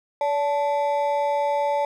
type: ring-modulated tone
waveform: triangle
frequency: 724 Hz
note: F#5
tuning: 38 cents flat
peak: -15 dBFS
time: 0.21-1.85 s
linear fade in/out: 2 ms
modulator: 151 Hz
effects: none